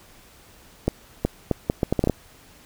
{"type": "accelerating click train", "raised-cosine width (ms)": 2, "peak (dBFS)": -6, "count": 10, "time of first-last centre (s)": [0.88, 2.097], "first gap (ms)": 370, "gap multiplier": 0.71, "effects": ["pink hiss -51 dBFS RMS until 2.65 s"]}